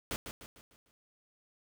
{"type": "noise with echo", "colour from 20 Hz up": "pink", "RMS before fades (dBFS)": -36, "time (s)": [0.11, 0.16], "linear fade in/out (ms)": 0, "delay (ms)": 150, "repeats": 5, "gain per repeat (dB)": -7, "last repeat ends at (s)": 0.91, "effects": []}